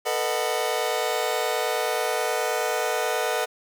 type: chord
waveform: sawtooth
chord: B dominant seventh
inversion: third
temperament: just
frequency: 444.5 / 493.9 / 617.4 / 740.8 Hz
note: A4 / B4 / D#5 / F#5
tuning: +18 / 0 / -14 / +2 cents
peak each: -25 dBFS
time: 0.05-3.46 s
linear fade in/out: 20 ms
effects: none